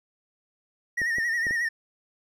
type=tone with vibrato; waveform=triangle; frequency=1864.7 Hz; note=A#6; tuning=in tune; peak=-22 dBFS; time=0.97-1.69 s; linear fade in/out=10 ms; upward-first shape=sine; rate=11 Hz; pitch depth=65 cents each way
type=clicks; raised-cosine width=2 ms; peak=-24 dBFS; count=4; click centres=1.017 / 1.184 / 1.468 / 1.509 s
effects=none